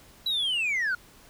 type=linear sweep; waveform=sine; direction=down; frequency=3968 to 1396.9 Hz; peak=-22 dBFS; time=0.26-0.95 s; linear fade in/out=5 ms; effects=tanh soft clip ceiling -23 dBFS + pink hiss -54 dBFS RMS until 1.29 s